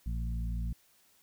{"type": "harmonic tone with a mistuned harmonic", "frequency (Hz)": 57.2, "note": "A#1", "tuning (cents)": -32, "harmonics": [1, 2, 3, 4], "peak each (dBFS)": [-32, -41, -42, -48], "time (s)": [0.06, 0.73], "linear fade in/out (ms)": 5, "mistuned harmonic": 2, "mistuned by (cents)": 16, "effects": ["white hiss -66 dBFS RMS until 1.22 s"]}